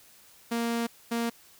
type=tone bursts at uneven times; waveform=sawtooth; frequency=233.1 Hz; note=A#3; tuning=in tune; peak=-23 dBFS; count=2; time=0.51-0.87 / 1.11-1.3 s; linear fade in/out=10 ms; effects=white hiss -56 dBFS RMS until 1.59 s